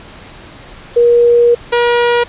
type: tone pair in turn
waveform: sine / sawtooth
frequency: 476 / 478.6 Hz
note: A#4 / A#4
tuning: +36 / +46 cents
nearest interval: unison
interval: 10 cents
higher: second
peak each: -5 dBFS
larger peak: neither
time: 0.96-1.55 / 1.72-2.24 s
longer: first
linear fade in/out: 10 ms
effects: pink hiss -35 dBFS RMS until 2.28 s + resampled to 8000 Hz